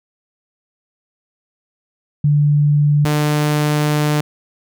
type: tone pair in turn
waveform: sine / sawtooth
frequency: 146.83 / 149.57 Hz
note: D3 / D3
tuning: 0 / +32 cents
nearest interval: unison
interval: 32 cents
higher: second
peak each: -10 dBFS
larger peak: neither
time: 2.24-3.05 / 3.05-4.21 s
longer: second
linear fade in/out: 5 ms
effects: none